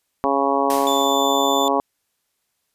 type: harmonic tone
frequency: 138.59 Hz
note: C#3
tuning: in tune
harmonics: 2 / 3 / 4 / 5 / 6 / 7 / 8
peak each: -24 / -24 / -24 / -24 / -24 / -24 / -24 dBFS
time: 0.24-1.8 s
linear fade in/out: 0 ms
type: noise with exponential decay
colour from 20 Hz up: white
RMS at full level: -27 dBFS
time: 0.7-1.49 s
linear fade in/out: 1 ms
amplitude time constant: 170 ms
type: tone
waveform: 35% pulse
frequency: 3520 Hz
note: A7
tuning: in tune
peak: -21 dBFS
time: 0.87-1.68 s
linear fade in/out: 0 ms
effects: white hiss -72 dBFS RMS until 2.74 s + resampled to 32000 Hz